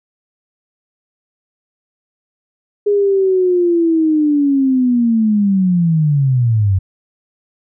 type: linear sweep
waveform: sine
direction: down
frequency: 413.8 to 91.6 Hz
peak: -10 dBFS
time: 2.86-6.79 s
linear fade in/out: 10 ms
effects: none